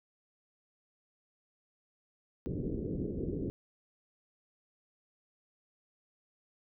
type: low-pass noise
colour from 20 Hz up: white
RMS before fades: -36 dBFS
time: 2.46-3.5 s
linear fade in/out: 0 ms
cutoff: 440 Hz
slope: 48 dB/octave
effects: none